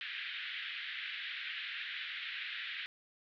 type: band-pass noise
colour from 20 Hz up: pink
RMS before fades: -42 dBFS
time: 0.01-2.86 s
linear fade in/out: 0 ms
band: 1600 to 3700 Hz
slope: 48 dB/octave
effects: none